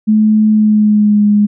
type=tone with pitch glide; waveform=sine; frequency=215.1 to 207.3 Hz; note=A3 to G#3; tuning=-39 to -3 cents; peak=-6 dBFS; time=0.07-1.47 s; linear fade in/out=20 ms; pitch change=-64 cents; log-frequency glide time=0.5-1.24 s; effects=none